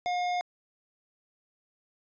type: tone with tanh clipping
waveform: sine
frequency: 715 Hz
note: F5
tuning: 41 cents sharp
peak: -29 dBFS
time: 0.06-0.41 s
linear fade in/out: 0 ms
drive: 16 dB
effects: resampled to 16000 Hz